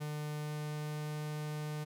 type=tone with pitch glide; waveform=45% pulse; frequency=150 to 151.13 Hz; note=D3 to D3; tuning=+37 to +50 cents; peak=-37 dBFS; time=0-1.85 s; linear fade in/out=20 ms; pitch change=+13 cents; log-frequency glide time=0.4-1.17 s; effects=none